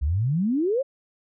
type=exponential sweep; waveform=sine; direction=up; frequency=64.4 to 571 Hz; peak=-20 dBFS; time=0.01-0.83 s; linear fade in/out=20 ms; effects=none